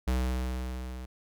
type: tone with level ramp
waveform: square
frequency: 63.2 Hz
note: B1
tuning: 41 cents sharp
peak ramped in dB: -25 to -39 dBFS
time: 0.07-1.06 s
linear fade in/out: 10 ms
effects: none